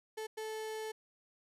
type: tone bursts at uneven times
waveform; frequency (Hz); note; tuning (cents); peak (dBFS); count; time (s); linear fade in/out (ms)
35% pulse; 436.6; A4; -13; -37; 2; 0.17-0.27 / 0.37-0.92; 10
effects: resampled to 32000 Hz